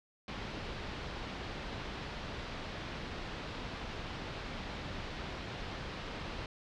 pink low-pass noise, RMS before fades -42 dBFS, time 0.28-6.46 s, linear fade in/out 2 ms, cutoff 4400 Hz, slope 24 dB/octave, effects none

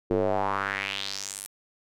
square tone with band-pass filter sweep, 49.27 Hz, G1, 10 cents sharp, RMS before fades -29 dBFS, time 0.1-1.47 s, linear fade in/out 10 ms, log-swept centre 380 to 11000 Hz, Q 3.3, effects none

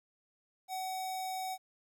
square tone with notch filter, 753 Hz, F#5, 30 cents sharp, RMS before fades -38 dBFS, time 0.68-1.58 s, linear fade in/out 50 ms, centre 1600 Hz, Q 0.75, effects 12-bit

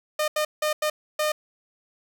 sawtooth tone bursts at uneven times, 609 Hz, D#5, 37 cents flat, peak -18 dBFS, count 5, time 0.19-0.28 / 0.36-0.45 / 0.62-0.73 / 0.82-0.9 / 1.19-1.32 s, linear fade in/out 5 ms, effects none

